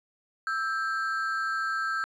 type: ring-modulated tone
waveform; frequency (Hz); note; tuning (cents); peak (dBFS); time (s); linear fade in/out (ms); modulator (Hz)
triangle; 1450; F#6; -35; -22; 0.47-2.04; 0; 133
effects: resampled to 22050 Hz